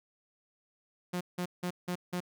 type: tone bursts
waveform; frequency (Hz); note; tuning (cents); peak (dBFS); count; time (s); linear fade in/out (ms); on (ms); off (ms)
sawtooth; 178.6; F3; +39; -28; 5; 1.13-2.205; 10; 79; 170
effects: none